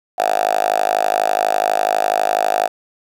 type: tone with high-pass filter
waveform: 5% pulse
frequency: 52.1 Hz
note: G#1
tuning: 6 cents sharp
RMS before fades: -17 dBFS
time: 0.18-2.68 s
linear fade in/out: 10 ms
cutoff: 720 Hz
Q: 8.1
effects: none